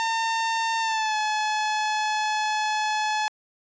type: tone with pitch glide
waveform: sawtooth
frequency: 906 to 855.2 Hz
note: A#5 to A5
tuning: -50 to -49 cents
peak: -19 dBFS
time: 0-3.28 s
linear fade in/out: 0 ms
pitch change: -99 cents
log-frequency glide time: 0.8-1.16 s
effects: resampled to 16000 Hz